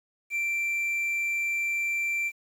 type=tone; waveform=triangle; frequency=2351 Hz; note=D7; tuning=1 cent sharp; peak=-24 dBFS; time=0.3-2.32 s; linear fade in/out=50 ms; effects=9-bit